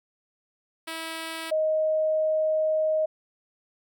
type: tone pair in turn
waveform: 5% pulse / sine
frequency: 324.9 / 625.5 Hz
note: E4 / D#5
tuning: -25 / +9 cents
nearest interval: major seventh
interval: 1134 cents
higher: second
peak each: -21 dBFS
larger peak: neither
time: 0.87-1.51 / 1.51-3.06 s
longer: second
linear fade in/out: 10 ms
effects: none